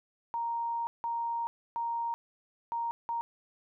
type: tone bursts at uneven times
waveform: sine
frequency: 932.3 Hz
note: A#5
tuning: in tune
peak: -30 dBFS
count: 5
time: 0.34-0.87 / 1.04-1.47 / 1.76-2.14 / 2.72-2.91 / 3.09-3.21 s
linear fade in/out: 0 ms
effects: none